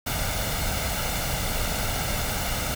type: noise with comb filter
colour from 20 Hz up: pink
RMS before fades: -27 dBFS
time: 0.06-2.75 s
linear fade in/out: 10 ms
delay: 1.4 ms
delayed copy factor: +0.55
effects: none